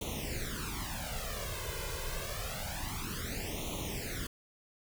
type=noise with flanger; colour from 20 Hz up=pink; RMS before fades=-38 dBFS; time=0.01-4.27 s; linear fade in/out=5 ms; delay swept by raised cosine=0.3 to 2 ms; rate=0.27 Hz; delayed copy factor=+0.95; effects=none